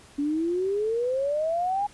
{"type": "exponential sweep", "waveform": "sine", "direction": "up", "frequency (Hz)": [281.4, 830.6], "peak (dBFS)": -23, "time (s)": [0.18, 1.87], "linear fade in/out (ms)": 10, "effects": ["pink hiss -52 dBFS RMS until 1.93 s", "resampled to 24000 Hz"]}